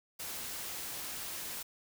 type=noise; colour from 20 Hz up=white; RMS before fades=-41 dBFS; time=0.19-1.63 s; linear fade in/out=10 ms; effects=none